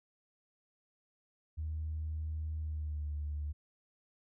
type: tone with pitch glide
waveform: sine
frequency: 78.1 to 74.14 Hz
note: D#2 to D2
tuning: +7 to +17 cents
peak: -34 dBFS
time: 1.57-3.53 s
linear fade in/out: 20 ms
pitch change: -90 cents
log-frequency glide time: 2.59-3.1 s
effects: tanh soft clip ceiling -30 dBFS